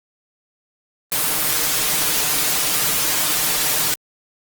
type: noise with comb filter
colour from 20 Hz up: white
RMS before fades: -19 dBFS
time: 1.12-3.94 s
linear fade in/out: 0 ms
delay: 6.6 ms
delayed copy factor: +0.95
effects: Opus 24 kbps